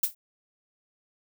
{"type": "noise with exponential decay", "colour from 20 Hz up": "violet", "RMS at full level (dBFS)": -19, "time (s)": [0.03, 0.15], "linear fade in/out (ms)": 5, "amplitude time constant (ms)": 24, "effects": []}